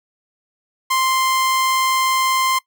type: tone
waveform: sawtooth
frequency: 1046.5 Hz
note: C6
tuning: in tune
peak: -12 dBFS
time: 0.9-2.59 s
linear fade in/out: 10 ms
effects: noise-tail reverb RT60 0.1 s tail -20 dB re dry